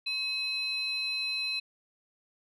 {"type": "tone pair together", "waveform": "sine", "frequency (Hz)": [2562, 4047], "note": ["E7", "B7"], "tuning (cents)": [-50, 42], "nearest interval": "minor sixth", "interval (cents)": 792, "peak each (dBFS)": [-31, -30], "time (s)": [0.06, 1.6], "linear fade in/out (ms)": 10, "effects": ["tanh soft clip ceiling -26 dBFS"]}